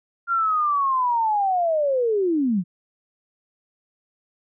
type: linear sweep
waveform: sine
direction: down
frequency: 1398 to 164.81 Hz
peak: -18 dBFS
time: 0.27-2.64 s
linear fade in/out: 50 ms
effects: none